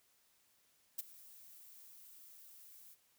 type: noise with ADSR envelope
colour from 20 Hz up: violet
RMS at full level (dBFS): -37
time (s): 0.98-2.96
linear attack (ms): 12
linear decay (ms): 20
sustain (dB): -21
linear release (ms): 35
effects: white hiss -73 dBFS RMS until 3.18 s